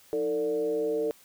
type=tone with frequency modulation; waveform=sine; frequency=450.2 Hz; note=A4; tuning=40 cents sharp; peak=-25 dBFS; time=0.13-1.11 s; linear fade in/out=0 ms; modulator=135 Hz; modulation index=0.73; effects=white hiss -57 dBFS RMS until 1.24 s